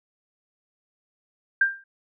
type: tone with exponential decay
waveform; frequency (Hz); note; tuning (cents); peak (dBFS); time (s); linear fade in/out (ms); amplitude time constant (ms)
sine; 1588; G6; +22; -13; 1.61-1.84; 5; 48
effects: none